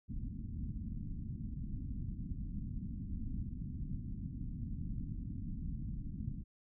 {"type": "low-pass noise", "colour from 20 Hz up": "pink", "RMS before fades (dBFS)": -41, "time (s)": [0.08, 6.44], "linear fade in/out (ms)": 20, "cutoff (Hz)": 260, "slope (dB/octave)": 48, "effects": []}